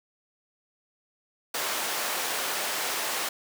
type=high-pass noise; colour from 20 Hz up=pink; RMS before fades=-30 dBFS; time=1.54-3.29 s; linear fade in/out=5 ms; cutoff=590 Hz; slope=12 dB/octave; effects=none